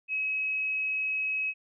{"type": "tone", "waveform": "sine", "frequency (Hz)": 2557, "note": "D#7", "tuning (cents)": 47, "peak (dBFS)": -27, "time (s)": [0.08, 1.54], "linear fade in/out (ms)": 50, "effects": []}